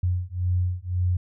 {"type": "beating tone pair", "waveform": "sine", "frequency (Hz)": [89, 90.9], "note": ["F2", "F#2"], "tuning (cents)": [33, -30], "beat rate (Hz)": 1.9, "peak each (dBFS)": -25, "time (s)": [0.03, 1.17], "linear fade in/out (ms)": 5, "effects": []}